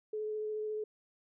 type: tone with vibrato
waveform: sine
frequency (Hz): 428.3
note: A4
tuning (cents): -47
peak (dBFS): -34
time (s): 0.13-0.84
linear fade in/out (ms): 5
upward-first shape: sine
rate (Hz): 14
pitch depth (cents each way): 11
effects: none